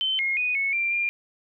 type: tone with pitch steps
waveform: sine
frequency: 3078 / 2149 / 2481 / 2202 / 2367 / 2397 Hz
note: G7 / C7 / D#7 / C#7 / D7 / D7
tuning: -32 / +46 / -6 / -12 / +13 / +35 cents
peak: -22 dBFS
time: 0.01-1.09 s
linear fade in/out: 0 ms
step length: 180 ms
effects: none